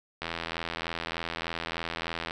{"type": "click train", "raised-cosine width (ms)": 0.3, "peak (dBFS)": -16, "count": 175, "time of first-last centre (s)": [0.22, 2.309], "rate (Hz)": 83.3, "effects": []}